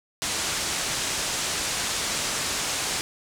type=low-pass noise; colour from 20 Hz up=white; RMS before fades=-28 dBFS; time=0.22-3.01 s; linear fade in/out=0 ms; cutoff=8500 Hz; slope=24 dB/octave; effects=none